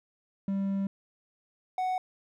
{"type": "tone pair in turn", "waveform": "triangle", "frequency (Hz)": [196, 741.8], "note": ["G3", "F#5"], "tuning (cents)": [0, 4], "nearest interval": "octave + major seventh", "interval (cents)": 2304, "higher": "second", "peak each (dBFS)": -25, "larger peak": "neither", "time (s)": [[0.48, 0.87], [1.78, 1.98]], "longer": "first", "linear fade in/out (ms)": 2, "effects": []}